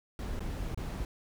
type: noise with dropouts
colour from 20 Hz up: brown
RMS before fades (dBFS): -36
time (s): 0.19-1.05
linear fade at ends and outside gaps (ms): 1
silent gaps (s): 0.394-0.405 / 0.746-0.775
effects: none